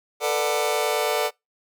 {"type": "chord", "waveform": "sawtooth", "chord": "B minor seventh", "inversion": "third", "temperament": "just", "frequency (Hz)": [444.5, 493.9, 592.7, 740.8], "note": ["A4", "B4", "D5", "F#5"], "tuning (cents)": [18, 0, 16, 2], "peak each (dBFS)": [-21, -25, -22, -24], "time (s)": [0.2, 1.31], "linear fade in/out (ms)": 50, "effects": ["noise-tail reverb RT60 0.2 s tail -26 dB re dry"]}